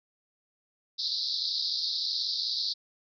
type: band-pass noise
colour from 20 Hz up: pink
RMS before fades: -31 dBFS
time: 0.98-2.74 s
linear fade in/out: 20 ms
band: 3800 to 5100 Hz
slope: 96 dB/octave
effects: none